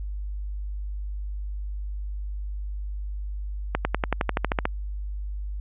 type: accelerating click train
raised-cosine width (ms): 0.5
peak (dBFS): -7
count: 12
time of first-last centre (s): 3.75-4.654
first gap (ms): 100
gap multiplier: 0.96
effects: added 50 Hz sine -29 dBFS peak until 5.6 s + resampled to 8000 Hz